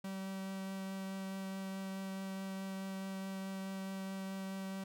45% pulse tone with vibrato, 192.3 Hz, G3, 33 cents flat, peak -40 dBFS, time 0.04-4.84 s, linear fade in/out 5 ms, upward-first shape triangle, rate 4.7 Hz, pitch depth 9 cents each way, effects none

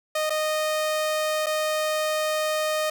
sawtooth tone with dropouts, 618 Hz, D#5, 12 cents flat, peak -19 dBFS, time 0.15-2.9 s, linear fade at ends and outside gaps 5 ms, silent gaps 0.297-0.303 / 1.461-1.466 s, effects none

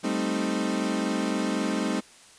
35% pulse chord, A half-diminished seventh, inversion third, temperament equal, 196 / 220 / 261.6 / 311.1 Hz, G3 / A3 / C4 / Eb4, 0 / 0 / 0 / 0 cents, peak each -29 dBFS, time 0.03-2.01 s, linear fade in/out 20 ms, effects white hiss -52 dBFS RMS until 2.38 s + resampled to 22050 Hz

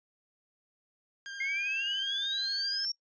sawtooth tone with vibrato, 1600 Hz, G6, 35 cents sharp, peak -36 dBFS, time 1.26-2.85 s, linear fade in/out 0 ms, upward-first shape square, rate 13 Hz, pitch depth 14 cents each way
sine exponential sweep, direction up, 2108 to 5570 Hz, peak -30 dBFS, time 1.4-2.92 s, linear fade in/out 5 ms
effects noise-tail reverb RT60 0.1 s tail -22 dB re dry + resampled to 16000 Hz

